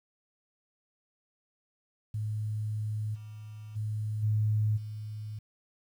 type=tone with level steps; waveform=sine; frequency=107.1 Hz; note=A2; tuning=46 cents flat; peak=-30 / -41 / -30 / -24 / -36 dBFS; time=2.14-5.39 s; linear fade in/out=5 ms; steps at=3.14 / 3.75 / 4.22 / 4.76 s; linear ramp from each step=20 ms; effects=10-bit